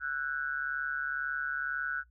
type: tone with amplitude modulation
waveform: sine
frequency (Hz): 1480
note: F#6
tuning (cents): 0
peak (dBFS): -27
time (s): 0-2.04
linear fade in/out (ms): 50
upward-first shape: sine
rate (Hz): 142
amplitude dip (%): 85
effects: noise-tail reverb RT60 0.1 s tail -17 dB re dry + added 60 Hz sine -60 dBFS peak until 2.1 s